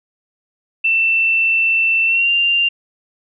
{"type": "tone with pitch glide", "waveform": "sine", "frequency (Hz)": [2676, 2786], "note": ["E7", "F7"], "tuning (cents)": [25, -5], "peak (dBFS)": -12, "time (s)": [0.84, 2.69], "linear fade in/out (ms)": 10, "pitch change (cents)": 70, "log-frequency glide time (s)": [2.06, 2.3], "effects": []}